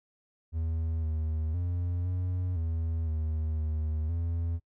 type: tone with pitch steps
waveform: triangle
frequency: 81 / 78.7 / 88 / 90.6 / 81.8 / 78.5 / 77.6 / 84 Hz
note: E2 / D#2 / F2 / F#2 / E2 / D#2 / D#2 / E2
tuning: -30 / +20 / +14 / -36 / -13 / +16 / -4 / +33 cents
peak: -26 dBFS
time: 0.52-4.6 s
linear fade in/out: 50 ms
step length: 510 ms
effects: noise-tail reverb RT60 0.1 s tail -26 dB re dry